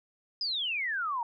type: exponential sweep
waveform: sine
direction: down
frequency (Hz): 5100 to 902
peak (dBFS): -29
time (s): 0.41-1.23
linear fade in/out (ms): 2
effects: none